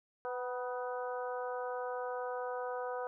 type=harmonic tone with a mistuned harmonic; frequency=249.5 Hz; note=B3; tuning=18 cents sharp; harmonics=2 / 3 / 4 / 5 / 6; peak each=-38 / -42 / -44 / -46 / -48 dBFS; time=0.25-3.07 s; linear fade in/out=0 ms; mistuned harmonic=4; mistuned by=-34 cents; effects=none